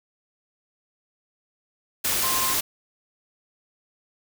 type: tone in noise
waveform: sine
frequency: 1052 Hz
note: C6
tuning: 9 cents sharp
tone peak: -28 dBFS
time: 2.23-2.54 s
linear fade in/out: 10 ms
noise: white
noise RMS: -24 dBFS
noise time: 2.04-2.61 s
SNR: -7 dB
effects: none